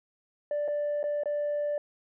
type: tone with dropouts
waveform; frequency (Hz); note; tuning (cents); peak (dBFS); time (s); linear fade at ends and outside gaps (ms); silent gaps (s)
sine; 587.3; D5; 0; -25; 0.51-1.78; 2; 0.679-0.683 / 1.03-1.039 / 1.235-1.257
effects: tanh soft clip ceiling -25 dBFS